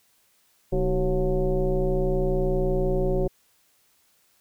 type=tone with frequency modulation; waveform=sine; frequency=203.2 Hz; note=G#3; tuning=38 cents flat; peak=-20 dBFS; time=0.72-3.28 s; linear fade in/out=10 ms; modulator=173 Hz; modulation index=2; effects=white hiss -64 dBFS RMS until 4.4 s